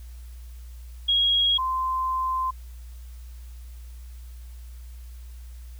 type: tone pair in turn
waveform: sine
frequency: 3294 / 1037.5 Hz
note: G#7 / C6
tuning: -15 / -15 cents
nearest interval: octave + minor sixth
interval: 2000 cents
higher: first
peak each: -18 / -23 dBFS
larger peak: first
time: 1.08-1.58 / 1.58-2.51 s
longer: second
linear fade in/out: 10 ms
effects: added 60 Hz sine -38 dBFS peak until 5.79 s + white hiss -57 dBFS RMS until 5.79 s